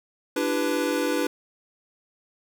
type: chord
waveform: square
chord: E minor seventh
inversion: third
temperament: equal with one note detuned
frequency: 293.7 / 335.6 / 392 / 493.9 Hz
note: D4 / E4 / G4 / B4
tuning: 0 / +31 / 0 / 0 cents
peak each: -28 / -30 / -32 / -28 dBFS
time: 0.36-1.27 s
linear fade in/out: 5 ms
effects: none